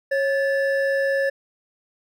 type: tone pair together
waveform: triangle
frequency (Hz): 548.1 / 1740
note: C#5 / A6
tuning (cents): -20 / -20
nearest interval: octave + minor sixth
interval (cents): 2000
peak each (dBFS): -18 / -23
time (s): 0.11-1.3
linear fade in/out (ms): 10
effects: none